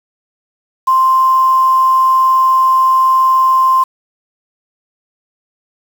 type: tone with quantisation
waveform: sine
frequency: 1046.5 Hz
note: C6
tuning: in tune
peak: -7 dBFS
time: 0.87-3.84 s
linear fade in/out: 10 ms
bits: 5
effects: none